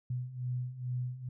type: beating tone pair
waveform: sine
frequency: 123.47 / 125.77 Hz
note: B2 / B2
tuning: 0 / +32 cents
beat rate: 2.3 Hz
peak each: -39 / -35 dBFS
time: 0.1-1.29 s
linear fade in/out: 5 ms
effects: none